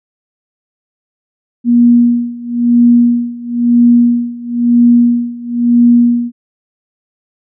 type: tone with tremolo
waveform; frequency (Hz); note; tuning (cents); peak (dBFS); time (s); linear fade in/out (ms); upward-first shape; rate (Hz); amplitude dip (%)
sine; 239; A#3; +43; -3; 1.64-6.32; 50; sine; 1; 90
effects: none